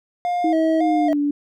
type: tone with vibrato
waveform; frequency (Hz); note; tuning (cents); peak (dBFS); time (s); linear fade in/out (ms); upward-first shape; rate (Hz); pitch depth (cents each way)
triangle; 674; E5; +38; -17; 0.25-1.13; 0; square; 1.8; 84
type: tone with pitch glide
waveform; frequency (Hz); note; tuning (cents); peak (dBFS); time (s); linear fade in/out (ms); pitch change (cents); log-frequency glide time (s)
sine; 320.9 to 289.2; E4 to D4; -46 to -27; -17; 0.44-1.31; 5; -181; 0.78-1.19
effects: none